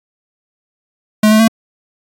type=tone with pitch steps; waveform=square; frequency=214 / 216.9 / 224.5 Hz; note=A3 / A3 / A3; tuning=-48 / -25 / +35 cents; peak=-7 dBFS; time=1.23-1.479 s; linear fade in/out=5 ms; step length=83 ms; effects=AAC 64 kbps